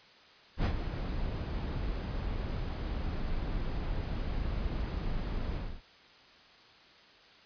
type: noise with ADSR envelope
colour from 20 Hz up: brown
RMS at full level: -24 dBFS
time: 0.57-5.82 s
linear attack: 81 ms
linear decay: 73 ms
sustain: -10 dB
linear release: 270 ms
effects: white hiss -57 dBFS RMS until 7.45 s + resampled to 11025 Hz